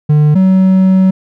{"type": "tone pair in turn", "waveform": "triangle", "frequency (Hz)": [150, 188.53], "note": ["D3", "F#3"], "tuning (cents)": [37, 33], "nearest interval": "major third", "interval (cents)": 396, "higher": "second", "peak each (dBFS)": -3, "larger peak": "neither", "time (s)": [[0.09, 0.35], [0.35, 1.11]], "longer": "second", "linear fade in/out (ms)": 10, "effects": []}